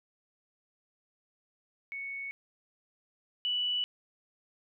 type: tone pair in turn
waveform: sine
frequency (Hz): 2217 / 2959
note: C#7 / F#7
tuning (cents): 0 / -1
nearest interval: perfect fourth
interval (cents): 499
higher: second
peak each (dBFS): -36 / -28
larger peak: second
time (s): 1.92-2.31 / 3.45-3.84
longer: neither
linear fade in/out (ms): 0
effects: none